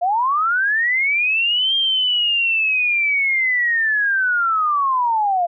sine linear two-way sweep, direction up then down, 676 to 3209 to 676 Hz, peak -15 dBFS, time 0.01-5.47 s, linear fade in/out 20 ms, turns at 1.75 s, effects none

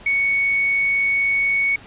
sine tone with quantisation, 2224 Hz, C#7, 5 cents sharp, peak -16 dBFS, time 0.06-1.76 s, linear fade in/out 5 ms, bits 7, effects pink hiss -43 dBFS RMS until 1.86 s + resampled to 8000 Hz

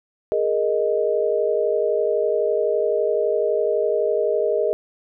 sine chord, Ab suspended second, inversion none, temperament just, 415.3 / 467.2 / 623 Hz, Ab4 / Bb4 / Eb5, 0 / +4 / +2 cents, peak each -22 dBFS, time 0.32-4.73 s, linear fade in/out 0 ms, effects none

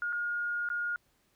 sine tone with dropouts, 1427 Hz, F6, 37 cents sharp, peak -30 dBFS, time 0.02-0.96 s, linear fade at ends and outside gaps 1 ms, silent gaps 0.125-0.129 / 0.689-0.701 s, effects pink hiss -71 dBFS RMS until 1.35 s

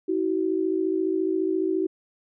sine tone pair together, 322.2 / 376.7 Hz, E4 / F#4, -39 / +31 cents, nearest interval minor third, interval 270 cents, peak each -25 / -24 dBFS, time 0.08-1.87 s, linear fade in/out 10 ms, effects none

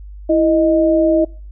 sine tone pair together, 329.7 / 622.4 Hz, E4 / D#5, 0 / 0 cents, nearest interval major seventh, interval 1100 cents, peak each -13 dBFS, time 0.29-1.25 s, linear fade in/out 10 ms, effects noise-tail reverb RT60 0.4 s tail -25 dB re dry + added 50 Hz sine -31 dBFS peak until 1.51 s

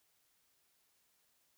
silence, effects white hiss -75 dBFS RMS until 1.57 s

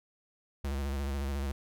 square tone with vibrato, 69.3 Hz, C#2, in tune, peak -32 dBFS, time 0.64-1.52 s, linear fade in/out 5 ms, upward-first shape square, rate 14 Hz, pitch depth 50 cents each way, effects none

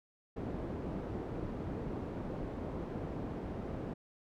white low-pass noise, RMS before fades -40 dBFS, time 0.36-3.94 s, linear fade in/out 10 ms, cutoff 380 Hz, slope 12 dB/octave, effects none

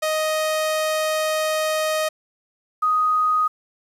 sawtooth / sine tone pair in turn, 624 / 1248 Hz, D#5 / D#6, +5 / +5 cents, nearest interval octave, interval 1200 cents, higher second, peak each -16 dBFS, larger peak neither, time 0.02-2.09 / 2.82-3.48 s, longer first, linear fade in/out 10 ms, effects resampled to 32000 Hz + 8-bit

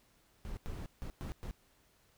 brown noise bursts at uneven times, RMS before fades -41 dBFS, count 5, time 0.45-0.57 / 0.66-0.86 / 1.02-1.1 / 1.21-1.32 / 1.43-1.51 s, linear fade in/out 0 ms, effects pink hiss -69 dBFS RMS until 2.17 s

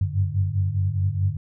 sine tone cluster, 93.6 / 98.5 / 104 / 145.8 Hz, F#2 / G2 / G#2 / D3, +20 / +9 / +3 / -12 cents, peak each -24 / -23 / -32 / -30 dBFS, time 0.01-1.37 s, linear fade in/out 5 ms, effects none

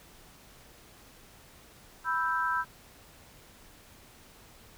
sine chord, E minor, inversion second, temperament equal, 987.8 / 1318.5 / 1568 Hz, B5 / E6 / G6, 0 / 0 / 0 cents, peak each -31 dBFS, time 2.04-2.65 s, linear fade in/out 50 ms, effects pink hiss -55 dBFS RMS until 4.77 s

